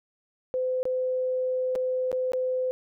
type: tone with dropouts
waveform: sine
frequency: 511 Hz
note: C5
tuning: 41 cents flat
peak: -24 dBFS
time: 0.54-2.71 s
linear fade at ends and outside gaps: 0 ms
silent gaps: 0.83-0.854 / 1.753-1.758 / 2.116-2.128 / 2.32-2.334 s
effects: none